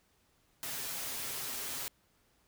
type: noise with comb filter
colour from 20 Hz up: white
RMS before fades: -39 dBFS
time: 0.63-1.88 s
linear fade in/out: 0 ms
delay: 7.4 ms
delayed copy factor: +0.5
effects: pink hiss -71 dBFS RMS until 2.47 s